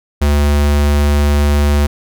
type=tone; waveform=square; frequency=72.7 Hz; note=D2; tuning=17 cents flat; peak=-10 dBFS; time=0.21-1.87 s; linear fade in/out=10 ms; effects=none